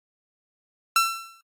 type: tone with exponential decay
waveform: sawtooth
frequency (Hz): 1345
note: E6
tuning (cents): +34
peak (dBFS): -11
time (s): 0.96-1.41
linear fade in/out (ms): 2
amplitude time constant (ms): 96
effects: AAC 64 kbps